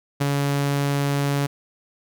sawtooth tone with ADSR envelope, 141.5 Hz, C#3, 36 cents sharp, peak -13 dBFS, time 0.2-1.47 s, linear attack 17 ms, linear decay 10 ms, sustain -3 dB, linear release 13 ms, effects none

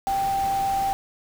sine tone in noise, 784 Hz, G5, in tune, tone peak -21 dBFS, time 0.07-0.93 s, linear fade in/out 0 ms, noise pink, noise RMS -36 dBFS, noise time 0.07-0.93 s, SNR +12 dB, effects none

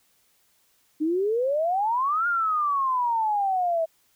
sine exponential two-way sweep, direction up then down, 298.4 to 1431 to 640 Hz, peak -21 dBFS, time 1-3.86 s, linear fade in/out 20 ms, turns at 2.27 s, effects white hiss -65 dBFS RMS until 4.15 s

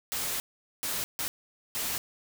white noise bursts at uneven times, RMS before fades -32 dBFS, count 4, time 0.12-0.4 / 0.83-1.04 / 1.19-1.28 / 1.75-1.98 s, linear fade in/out 0 ms, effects none

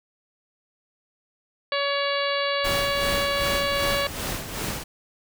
harmonic tone, 564 Hz, C#5, 30 cents sharp, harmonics 1 / 2 / 3 / 4 / 5 / 6 / 7 / 8, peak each -26 / -29 / -31 / -32 / -33 / -34 / -34 / -35 dBFS, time 1.72-4.07 s, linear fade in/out 2 ms
pink noise with tremolo, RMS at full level -28 dBFS, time 2.64-4.84 s, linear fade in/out 10 ms, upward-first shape sine, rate 2.6 Hz, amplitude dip 60%
effects none

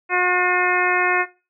harmonic tone with a mistuned harmonic, 360.8 Hz, F#4, 44 cents flat, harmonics 1 / 2 / 3 / 4 / 5 / 6 / 7, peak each -24 / -24 / -24 / -24 / -24 / -24 / -24 dBFS, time 0.09-1.26 s, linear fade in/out 50 ms, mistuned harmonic 6, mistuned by -27 cents, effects noise-tail reverb RT60 0.3 s tail -17 dB re dry

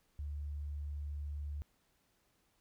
sine tone, 73 Hz, D2, 10 cents flat, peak -38 dBFS, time 0.19-1.62 s, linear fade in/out 0 ms, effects pink hiss -75 dBFS RMS until 2.6 s

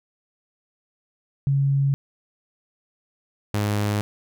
sine / sawtooth tone pair in turn, 138.59 / 103.83 Hz, C#3 / G#2, 0 / 0 cents, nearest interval perfect fourth, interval 500 cents, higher first, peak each -17 dBFS, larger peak neither, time 1.47-1.94 / 3.54-4.01 s, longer neither, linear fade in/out 0 ms, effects none

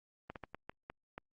slowing click train, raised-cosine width 0.5 ms, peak -28 dBFS, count 7, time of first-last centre 0.3-1.18 s, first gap 58 ms, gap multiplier 1.37, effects Opus 24 kbps

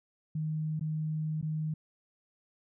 sine tone with dropouts, 155.56 Hz, D#3, in tune, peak -30 dBFS, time 0.35-1.74 s, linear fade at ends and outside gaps 5 ms, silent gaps 0.795-0.809 / 1.414-1.426 s, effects none

